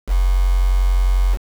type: tone with quantisation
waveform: sine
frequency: 45.62 Hz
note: F#1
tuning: 24 cents flat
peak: -12 dBFS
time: 0.07-1.38 s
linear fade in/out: 50 ms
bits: 5
effects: none